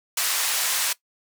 white band-pass noise, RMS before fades -24 dBFS, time 0.17-0.93 s, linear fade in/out 5 ms, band 860 to 12000 Hz, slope 12 dB/octave, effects noise-tail reverb RT60 0.1 s tail -19 dB re dry

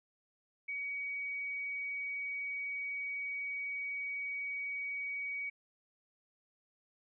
sine tone, 2258 Hz, C#7, 31 cents sharp, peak -36 dBFS, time 0.68-5.5 s, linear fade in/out 10 ms, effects none

